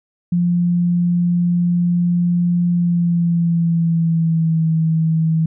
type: tone with pitch glide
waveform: sine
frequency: 174.61 to 161.05 Hz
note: F3 to E3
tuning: 0 to -40 cents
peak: -13 dBFS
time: 0.32-5.46 s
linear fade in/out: 5 ms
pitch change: -140 cents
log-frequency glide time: 2.69-4.67 s
effects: none